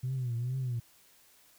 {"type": "tone with vibrato", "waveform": "sine", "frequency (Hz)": 124.5, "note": "B2", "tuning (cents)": 14, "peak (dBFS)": -29, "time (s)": [0.03, 0.8], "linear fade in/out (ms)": 10, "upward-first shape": "triangle", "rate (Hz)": 2.3, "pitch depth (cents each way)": 130, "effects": ["tanh soft clip ceiling -27 dBFS", "white hiss -62 dBFS RMS until 1.58 s"]}